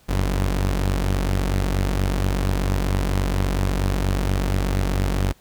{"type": "tone pair together", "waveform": "sawtooth", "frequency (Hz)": [48.28, 92.2], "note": ["G1", "F#2"], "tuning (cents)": [-26, -6], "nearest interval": "major seventh", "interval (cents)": 1120, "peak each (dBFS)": [-16, -22], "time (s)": [0.08, 5.33], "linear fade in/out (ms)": 20, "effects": ["pink hiss -56 dBFS RMS until 5.4 s"]}